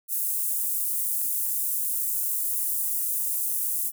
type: high-pass noise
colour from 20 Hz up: pink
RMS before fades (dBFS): -27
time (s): 0.08-3.92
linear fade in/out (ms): 50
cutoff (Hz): 10000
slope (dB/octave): 24
effects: none